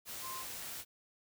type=tone in noise; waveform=sine; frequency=1046.5 Hz; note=C6; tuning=in tune; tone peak=-43 dBFS; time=0.21-0.45 s; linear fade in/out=50 ms; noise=white; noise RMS=-44 dBFS; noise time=0.05-0.85 s; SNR=-2 dB; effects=none